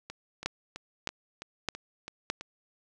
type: two click trains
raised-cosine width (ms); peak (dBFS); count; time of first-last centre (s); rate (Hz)
0.2; -23 / -12; 8 / 4; 0.1-2.41 / 0.46-2.3; 3.03 / 1.63
effects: none